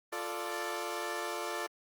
15% pulse chord, D minor, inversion first, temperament equal, 349.2 / 440 / 587.3 Hz, F4 / A4 / D5, 0 / 0 / 0 cents, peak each -33 dBFS, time 0.12-1.67 s, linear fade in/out 10 ms, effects Opus 32 kbps

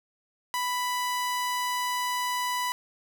sawtooth tone, 990 Hz, B5, 4 cents sharp, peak -23 dBFS, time 0.54-2.72 s, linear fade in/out 0 ms, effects none

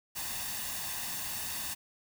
white noise with comb filter, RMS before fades -37 dBFS, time 0.15-1.75 s, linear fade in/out 20 ms, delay 1.1 ms, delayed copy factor +0.6, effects none

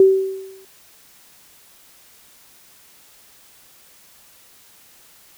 sine tone with exponential decay, 383.4 Hz, G4, 38 cents flat, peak -5 dBFS, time 0-0.65 s, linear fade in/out 2 ms, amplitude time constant 140 ms, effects white hiss -50 dBFS RMS until 5.37 s

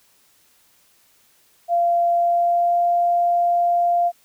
sine tone with pitch glide, 690 to 696 Hz, F5 to F5, -21 to -6 cents, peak -15 dBFS, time 1.68-4.12 s, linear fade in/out 50 ms, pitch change +15 cents, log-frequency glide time 2.11-2.81 s, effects white hiss -58 dBFS RMS until 4.24 s

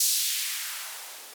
violet noise with band-pass filter sweep, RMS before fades -30 dBFS, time 0-1.34 s, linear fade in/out 5 ms, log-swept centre 5600 to 380 Hz, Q 1.2, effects none

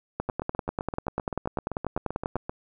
two click trains, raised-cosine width 1 ms, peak -17 / -13 dBFS, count 18 / 23, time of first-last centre 0.29-2.495 / 0.2-2.357 s, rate 7.71 / 10.2 Hz, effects none

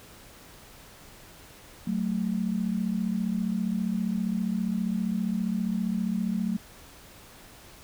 sine tone pair together, 187 / 222 Hz, F#3 / A3, +19 / +16 cents, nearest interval minor third, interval 297 cents, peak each -28 dBFS, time 1.87-6.57 s, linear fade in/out 5 ms, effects pink hiss -50 dBFS RMS until 7.83 s

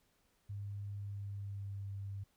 sine tone with pitch glide, 101.1 to 98.96 Hz, G#2 to G2, -46 to +17 cents, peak -40 dBFS, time 0.49-2.24 s, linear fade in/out 10 ms, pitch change -37 cents, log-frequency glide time 0.97-1.9 s, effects pink hiss -75 dBFS RMS until 2.36 s

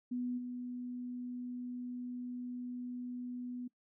sine tone with level steps, 246.9 Hz, B3, in tune, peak -34 / -39 dBFS, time 0.11-3.68 s, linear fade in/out 10 ms, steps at 0.37 s, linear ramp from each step 20 ms, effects noise-tail reverb RT60 0.1 s tail -21 dB re dry

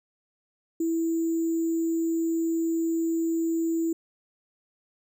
sine tone with sample-and-hold, 329.2 Hz, E4, 2 cents flat, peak -23 dBFS, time 0.8-3.93 s, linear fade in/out 5 ms, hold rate 7350 Hz, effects none

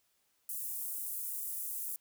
pink high-pass noise, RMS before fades -39 dBFS, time 0.49-1.96 s, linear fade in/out 2 ms, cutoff 10000 Hz, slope 24 dB/octave, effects white hiss -75 dBFS RMS until 2 s

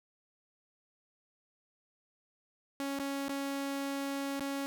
sawtooth tone with dropouts, 277.2 Hz, C#4, in tune, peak -30 dBFS, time 2.8-4.66 s, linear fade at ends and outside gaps 0 ms, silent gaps 2.989-2.997 / 3.282-3.293 / 4.396-4.407 s, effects none

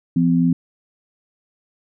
sine tone pair together, 170.43 / 255.3 Hz, F3 / C4, -42 / -42 cents, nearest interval perfect fifth, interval 700 cents, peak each -16 dBFS, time 0.16-0.53 s, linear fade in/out 5 ms, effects none

